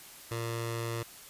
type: tone with notch filter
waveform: 15% pulse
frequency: 115.8 Hz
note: A#2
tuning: 11 cents flat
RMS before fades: -35 dBFS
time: 0.31-1.03 s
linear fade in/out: 5 ms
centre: 240 Hz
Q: 1.5
effects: white hiss -50 dBFS RMS until 1.29 s + resampled to 32000 Hz